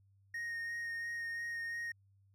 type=tone with vibrato; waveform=triangle; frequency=1858 Hz; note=A#6; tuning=6 cents flat; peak=-36 dBFS; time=0.34-1.92 s; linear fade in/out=5 ms; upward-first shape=sine; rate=2.9 Hz; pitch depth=12 cents each way; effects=added 98 Hz sine -65 dBFS peak until 2.34 s